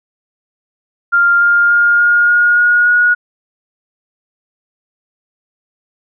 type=tone with pitch steps; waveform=sine; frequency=1396.9 / 1405.8 / 1414.8 / 1423.8 / 1432.9 / 1442 / 1451.2 Hz; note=F6 / F6 / F6 / F6 / F6 / F#6 / F#6; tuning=0 / +11 / +22 / +33 / +44 / -45 / -34 cents; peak=-7 dBFS; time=1.12-3.15 s; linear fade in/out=20 ms; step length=290 ms; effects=none